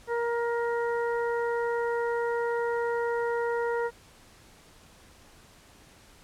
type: harmonic tone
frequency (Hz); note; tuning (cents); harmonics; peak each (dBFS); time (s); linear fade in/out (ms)
470.4; A#4; +16; 1 / 2 / 3 / 4; -27 / -33 / -37 / -39; 0.07-3.91; 50
effects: pink hiss -55 dBFS RMS until 6.23 s + low-pass 11000 Hz 12 dB/octave